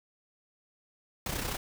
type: noise with amplitude modulation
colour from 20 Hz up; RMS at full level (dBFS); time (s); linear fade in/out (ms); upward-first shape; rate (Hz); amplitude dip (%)
pink; -32; 1.26-1.57; 2; sine; 31.8; 55
effects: none